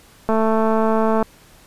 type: click train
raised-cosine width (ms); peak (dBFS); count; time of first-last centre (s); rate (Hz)
1; -6; 208; 0.29-1.227; 221
effects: pink hiss -49 dBFS RMS until 1.66 s + resampled to 32000 Hz